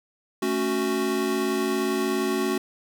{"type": "chord", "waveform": "square", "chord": "F# minor", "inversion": "first", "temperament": "equal", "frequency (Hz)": [220, 277.2, 370], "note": ["A3", "C#4", "F#4"], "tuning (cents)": [0, 0, 0], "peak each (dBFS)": [-30, -29, -26], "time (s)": [0.42, 2.58], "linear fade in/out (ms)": 5, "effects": []}